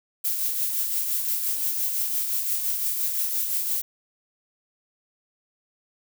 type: noise with tremolo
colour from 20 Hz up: violet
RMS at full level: -24 dBFS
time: 0.24-3.82 s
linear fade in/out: 10 ms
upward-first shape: triangle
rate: 5.8 Hz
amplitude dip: 45%
effects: none